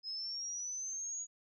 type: linear sweep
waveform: sine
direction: up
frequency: 5070 to 6790 Hz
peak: -38 dBFS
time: 0.03-1.27 s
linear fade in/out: 50 ms
effects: none